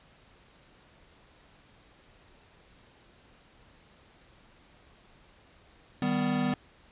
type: chord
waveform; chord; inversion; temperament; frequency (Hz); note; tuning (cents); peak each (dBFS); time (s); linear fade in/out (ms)
square; Eb augmented; none; equal with one note detuned; 155.56 / 196 / 249.5; Eb3 / G3 / B3; 0 / 0 / +18; -34 / -32 / -29; 6.02-6.54; 2
effects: pink hiss -59 dBFS RMS until 6.91 s + resampled to 8000 Hz